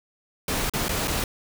pink noise with dropouts, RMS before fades -26 dBFS, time 0.48-1.24 s, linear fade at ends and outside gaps 2 ms, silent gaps 0.697-0.736 / 0.884-0.892 / 1.075-1.079 s, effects none

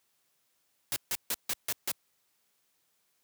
white noise bursts, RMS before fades -31 dBFS, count 6, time 0.92-1.916 s, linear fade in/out 0 ms, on 41 ms, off 150 ms, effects white hiss -74 dBFS RMS until 3.23 s + high-pass 80 Hz 12 dB/octave

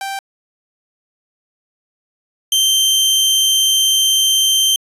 sawtooth tone pair in turn, 783 / 3132 Hz, G5 / G7, -2 / -2 cents, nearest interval 2 octaves, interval 2400 cents, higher second, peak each -18 / -8 dBFS, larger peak second, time 0.01-0.19 / 2.52-4.76 s, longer second, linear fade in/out 2 ms, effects resampled to 32000 Hz

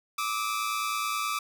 sawtooth tone pair together, 1174.7 / 1284 Hz, D6 / E6, 0 / -46 cents, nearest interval major second, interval 154 cents, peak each -26 / -29 dBFS, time 0.18-1.39 s, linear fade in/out 5 ms, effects none

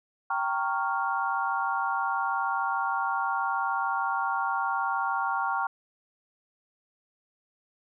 sine chord, G half-diminished seventh, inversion none, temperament equal with one note detuned, 784 / 923.2 / 1108.7 / 1396.9 Hz, G5 / Bb5 / Db6 / F6, 0 / -17 / 0 / 0 cents, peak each -31 dBFS, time 0.3-5.67 s, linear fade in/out 5 ms, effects none

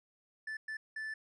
triangle tone bursts at uneven times, 1753 Hz, A6, 7 cents flat, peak -36 dBFS, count 3, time 0.47-0.57 / 0.68-0.77 / 0.96-1.14 s, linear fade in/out 5 ms, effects resampled to 24000 Hz

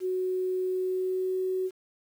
sine tone with pitch glide, 370 to 373.4 Hz, F#4 to F#4, 0 to +16 cents, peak -26 dBFS, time 0-1.71 s, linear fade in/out 50 ms, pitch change +16 cents, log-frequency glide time 0.63-1.39 s, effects 9-bit

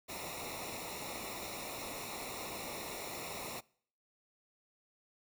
pink noise with comb filter, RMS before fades -43 dBFS, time 0.08-3.61 s, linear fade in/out 20 ms, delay 0.63 ms, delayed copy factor -0.85, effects noise-tail reverb RT60 0.6 s tail -25 dB re dry

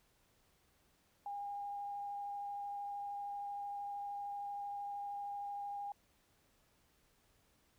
sine tone with vibrato, 810 Hz, G#5, 43 cents flat, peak -40 dBFS, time 1.26-5.92 s, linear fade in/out 2 ms, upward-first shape sine, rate 13 Hz, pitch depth 8 cents each way, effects pink hiss -73 dBFS RMS until 7.78 s

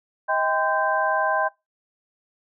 sine tone cluster, 633 / 795 / 1026 / 1564 Hz, D#5 / G5 / C6 / G6, +30 / +24 / -34 / -4 cents, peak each -25 dBFS, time 0.28-1.49 s, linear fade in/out 20 ms, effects noise-tail reverb RT60 0.2 s tail -21 dB re dry

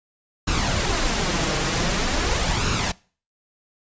pink noise with flanger, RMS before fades -22 dBFS, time 0.47-2.92 s, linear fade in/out 10 ms, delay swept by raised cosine 0.74 to 6.44 ms, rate 0.45 Hz, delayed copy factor +0.5, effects noise-tail reverb RT60 0.4 s tail -23 dB re dry + resampled to 16000 Hz

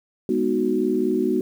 sine chord, G# minor seventh, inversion none, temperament equal, 207.7 / 246.9 / 311.1 / 370 Hz, G#3 / B3 / D#4 / F#4, 0 / 0 / 0 / 0 cents, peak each -27 / -24 / -25 / -22 dBFS, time 0.29-1.41 s, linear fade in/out 2 ms, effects 8-bit

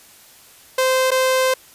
sawtooth tone with dropouts, 519 Hz, C5, 14 cents flat, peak -11 dBFS, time 0.78-1.54 s, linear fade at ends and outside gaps 5 ms, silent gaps 1.107-1.115 s, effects white hiss -47 dBFS RMS until 1.74 s + resampled to 32000 Hz

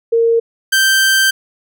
sine / sawtooth tone pair in turn, 460.7 / 1563.5 Hz, A#4 / G6, -20 / -5 cents, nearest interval octave + major sixth, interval 2115 cents, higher second, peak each -9 / -6 dBFS, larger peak second, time 0.12-0.4 / 0.72-1.31 s, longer second, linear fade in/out 10 ms, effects none

